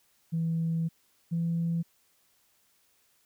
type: tone pair in turn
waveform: sine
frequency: 164.3 / 167.66 Hz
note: E3 / E3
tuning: -5 / +30 cents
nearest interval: unison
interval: 35 cents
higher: second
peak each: -25 / -25 dBFS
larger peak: neither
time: 0.32-0.89 / 1.31-1.83 s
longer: first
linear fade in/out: 20 ms
effects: tanh soft clip ceiling -22 dBFS + white hiss -68 dBFS RMS until 3.25 s

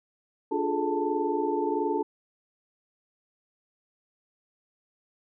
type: tone cluster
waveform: sine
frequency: 292.8 / 352.2 / 414.9 / 436.3 / 887 Hz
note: D4 / F4 / G#4 / A4 / A5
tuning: -5 / +15 / -2 / -15 / +14 cents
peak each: -31 dBFS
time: 0.51-2.03 s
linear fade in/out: 10 ms
effects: none

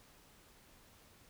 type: silence
effects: pink hiss -63 dBFS RMS until 1.29 s

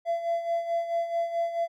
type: tone with tremolo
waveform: triangle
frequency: 677 Hz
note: E5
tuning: 46 cents sharp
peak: -20 dBFS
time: 0.05-1.68 s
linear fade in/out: 50 ms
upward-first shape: sine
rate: 4.6 Hz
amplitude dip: 70%
effects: tanh soft clip ceiling -19 dBFS

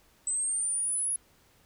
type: linear sweep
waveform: sine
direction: up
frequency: 8000 to 10548 Hz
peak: -27 dBFS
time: 0.27-1.16 s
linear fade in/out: 2 ms
effects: pink hiss -63 dBFS RMS until 1.65 s

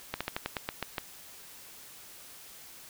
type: slowing click train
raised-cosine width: 0.3 ms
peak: -15 dBFS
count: 9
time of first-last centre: 0.14-0.982 s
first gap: 66 ms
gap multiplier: 1.13
effects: white hiss -50 dBFS RMS until 2.89 s

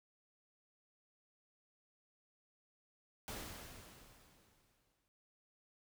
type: noise with exponential decay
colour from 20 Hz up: pink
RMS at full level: -44 dBFS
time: 3.28-5.08 s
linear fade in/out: 0 ms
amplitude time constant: 390 ms
effects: none

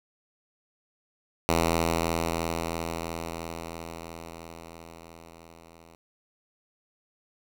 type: tone with level ramp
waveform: 5% pulse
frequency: 83 Hz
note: E2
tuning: 12 cents sharp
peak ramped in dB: -10 to -40 dBFS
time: 1.49-5.95 s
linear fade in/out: 0 ms
effects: none

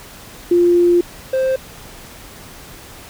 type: tone pair in turn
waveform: sine / triangle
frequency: 349.2 / 524.4 Hz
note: F4 / C5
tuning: 0 / +4 cents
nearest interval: perfect fifth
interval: 704 cents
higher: second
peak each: -9 / -12 dBFS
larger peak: first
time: 0.51-1.01 / 1.33-1.56 s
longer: first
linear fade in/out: 5 ms
effects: pink hiss -38 dBFS RMS until 3.09 s

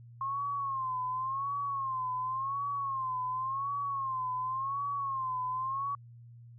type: tone with vibrato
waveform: sine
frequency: 1069 Hz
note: C6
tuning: 37 cents sharp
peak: -31 dBFS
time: 0.21-5.95 s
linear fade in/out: 2 ms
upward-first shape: sine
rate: 0.91 Hz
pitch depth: 100 cents each way
effects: added 118 Hz sine -49 dBFS peak until 6.58 s

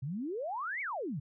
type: exponential two-way sweep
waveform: sine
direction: up then down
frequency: 123.47 to 2322 to 123.47 Hz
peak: -34 dBFS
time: 0.02-1.2 s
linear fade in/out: 10 ms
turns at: 0.81 s
effects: none

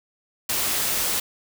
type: noise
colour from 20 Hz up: white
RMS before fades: -24 dBFS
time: 0.49-1.2 s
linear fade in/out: 5 ms
effects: none

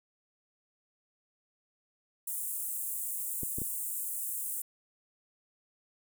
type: high-pass noise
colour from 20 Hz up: pink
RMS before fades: -36 dBFS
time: 2.27-4.62 s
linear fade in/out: 5 ms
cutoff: 8100 Hz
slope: 48 dB/octave
type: clicks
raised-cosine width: 3 ms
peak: -25 dBFS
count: 3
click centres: 3.433 / 3.585 / 3.618 s
effects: none

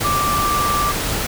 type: tone in noise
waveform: sine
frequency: 1174.7 Hz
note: D6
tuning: in tune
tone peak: -17 dBFS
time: 0.04-0.92 s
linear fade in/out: 10 ms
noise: pink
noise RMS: -22 dBFS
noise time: 0-1.27 s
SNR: +2 dB
effects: none

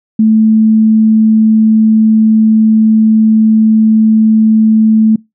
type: tone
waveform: sine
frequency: 219.1 Hz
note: A3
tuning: 7 cents flat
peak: -4 dBFS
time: 0.19-5.16 s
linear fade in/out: 5 ms
effects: noise-tail reverb RT60 0.2 s tail -24 dB re dry

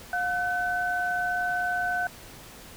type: tone pair together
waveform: sine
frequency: 715 / 1515 Hz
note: F5 / F#6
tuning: +41 / +40 cents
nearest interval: octave + minor second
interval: 1299 cents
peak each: -28 / -27 dBFS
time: 0.13-2.07 s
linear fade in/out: 2 ms
effects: pink hiss -46 dBFS RMS until 2.76 s

